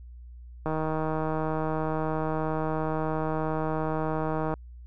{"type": "click train", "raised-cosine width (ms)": 1, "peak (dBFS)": -16, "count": 610, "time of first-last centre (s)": [0.66, 4.539], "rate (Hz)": 157, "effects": ["added 60 Hz sine -42 dBFS peak until 4.86 s"]}